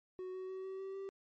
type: tone with pitch steps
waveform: triangle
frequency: 370 / 373.9 / 377.8 / 381.7 / 385.7 / 389.7 Hz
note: F#4 / F#4 / F#4 / G4 / G4 / G4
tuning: 0 / +18 / +36 / -46 / -28 / -10 cents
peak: -39 dBFS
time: 0.19-1.09 s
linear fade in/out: 0 ms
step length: 150 ms
effects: MP3 32 kbps